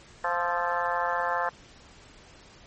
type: harmonic tone with a mistuned harmonic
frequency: 174.61 Hz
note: F3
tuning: in tune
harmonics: 3 / 4 / 5 / 6 / 7 / 8 / 9 / 10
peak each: -33 / -32 / -31 / -31 / -37 / -35 / -36 / -34 dBFS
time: 0.24-1.49 s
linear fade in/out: 2 ms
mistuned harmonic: 8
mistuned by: -69 cents
effects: pink hiss -52 dBFS RMS until 2.66 s + MP3 32 kbps